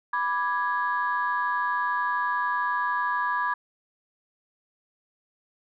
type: chord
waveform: sine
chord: G# diminished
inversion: first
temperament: equal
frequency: 987.8 / 1174.7 / 1661.2 Hz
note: B5 / D6 / G#6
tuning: 0 / 0 / 0 cents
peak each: -26 / -29 / -28 dBFS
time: 0.13-3.54 s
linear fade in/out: 5 ms
effects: tanh soft clip ceiling -15 dBFS